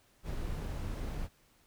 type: noise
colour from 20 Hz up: brown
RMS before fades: -37 dBFS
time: 0.23-1.29 s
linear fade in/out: 50 ms
effects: pink hiss -67 dBFS RMS until 1.66 s